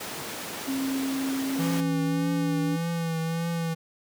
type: high-pass noise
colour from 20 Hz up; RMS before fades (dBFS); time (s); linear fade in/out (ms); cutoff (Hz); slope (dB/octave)
pink; -36; 0-1.81; 10; 210; 12
type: tone with pitch glide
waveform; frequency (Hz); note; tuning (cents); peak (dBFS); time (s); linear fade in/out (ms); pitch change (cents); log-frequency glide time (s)
sine; 268.7 to 286.3; C4 to D4; +46 to -44; -26; 0.67-2.77; 20; +110; 1.45-2.63
type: tone with vibrato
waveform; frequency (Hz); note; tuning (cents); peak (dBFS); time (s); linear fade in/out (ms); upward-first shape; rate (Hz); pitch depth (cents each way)
square; 165.5; E3; +7; -27; 1.58-3.75; 20; triangle; 1.7; 38
effects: none